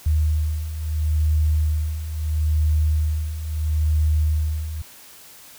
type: beating tone pair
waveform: sine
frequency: 76.5 / 77.25 Hz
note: D#2 / D#2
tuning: -29 / -12 cents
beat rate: 0.75 Hz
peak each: -24 / -19 dBFS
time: 0.06-4.82 s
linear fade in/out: 5 ms
effects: white hiss -45 dBFS RMS until 5.58 s